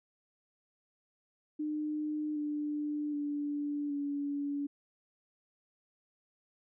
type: tone with pitch steps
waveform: sine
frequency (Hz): 302.8 / 296.9 / 291.1 / 285.5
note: D#4 / D4 / D4 / D4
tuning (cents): -47 / +19 / -15 / -49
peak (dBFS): -32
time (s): 1.59-4.67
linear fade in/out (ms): 10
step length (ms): 770
effects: none